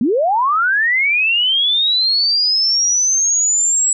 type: linear sweep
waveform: sine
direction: up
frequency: 207.1 to 7790 Hz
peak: -12 dBFS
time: 0.01-3.93 s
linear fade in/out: 2 ms
effects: none